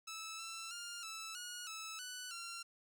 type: tone with pitch steps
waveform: 10% pulse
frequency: 1309 / 1334 / 1404 / 1316 / 1446 / 1306 / 1489 / 1374 Hz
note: E6 / E6 / F6 / E6 / F#6 / E6 / F#6 / F6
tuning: -13 / +20 / +9 / -3 / -40 / -17 / +11 / -29 cents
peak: -36 dBFS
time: 0.07-2.63 s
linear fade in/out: 10 ms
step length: 320 ms
effects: none